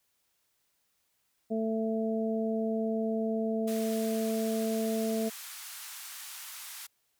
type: harmonic tone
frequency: 222 Hz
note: A3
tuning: 16 cents sharp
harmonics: 1 / 2 / 3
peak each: -30 / -33 / -35 dBFS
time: 1.5-5.3 s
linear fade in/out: 20 ms
type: band-pass noise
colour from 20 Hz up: white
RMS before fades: -44 dBFS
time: 3.67-6.87 s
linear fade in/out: 10 ms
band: 930 to 15000 Hz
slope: 24 dB/octave
effects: white hiss -75 dBFS RMS until 7.19 s